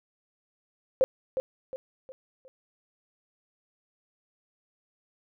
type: tone with echo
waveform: sine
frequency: 523.3 Hz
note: C5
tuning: in tune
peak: -17 dBFS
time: 1.01-1.04 s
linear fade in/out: 0 ms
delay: 360 ms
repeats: 4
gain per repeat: -8 dB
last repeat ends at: 2.48 s
effects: none